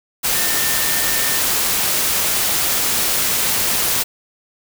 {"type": "tone in noise", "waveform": "sine", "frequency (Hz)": 1805, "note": "A6", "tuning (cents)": 44, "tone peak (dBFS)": -27, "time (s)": [0.34, 1.4], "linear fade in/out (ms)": 20, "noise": "white", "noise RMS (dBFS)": -18, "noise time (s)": [0.23, 4.04], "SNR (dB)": -12, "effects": []}